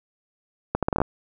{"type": "accelerating click train", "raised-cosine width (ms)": 1, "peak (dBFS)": -7, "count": 8, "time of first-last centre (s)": [0.75, 1.017], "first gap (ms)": 77, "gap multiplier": 0.75, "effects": []}